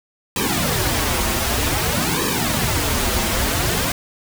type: noise with flanger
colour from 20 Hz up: pink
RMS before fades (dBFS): -20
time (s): 0.36-3.92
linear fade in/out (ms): 2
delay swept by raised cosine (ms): 1.4 to 7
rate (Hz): 0.53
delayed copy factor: -0.95
effects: none